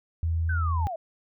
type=tone; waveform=sine; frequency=82.41 Hz; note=E2; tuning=in tune; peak=-23 dBFS; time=0.23-0.87 s; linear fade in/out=0 ms
type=linear sweep; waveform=sine; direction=down; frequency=1568 to 623 Hz; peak=-30 dBFS; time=0.49-0.96 s; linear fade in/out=5 ms
effects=none